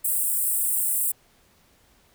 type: high-pass noise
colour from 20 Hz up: pink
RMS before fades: -24 dBFS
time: 0.04-1.12 s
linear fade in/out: 10 ms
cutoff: 8000 Hz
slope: 96 dB/octave
effects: pink hiss -60 dBFS RMS until 2.14 s